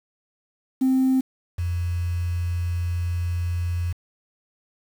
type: tone pair in turn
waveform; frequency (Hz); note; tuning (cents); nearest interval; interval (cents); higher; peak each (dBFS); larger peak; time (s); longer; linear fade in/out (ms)
sine; 261.6 / 87.3; C4 / F2; 0 / 0; octave + perfect fifth; 1900; first; -15 / -22; first; 0.81-1.21 / 1.58-3.93; second; 10
effects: tanh soft clip ceiling -13 dBFS + 7-bit